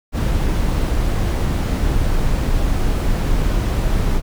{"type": "noise", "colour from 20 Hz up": "brown", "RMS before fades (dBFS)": -17, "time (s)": [0.12, 4.22], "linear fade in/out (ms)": 50, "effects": []}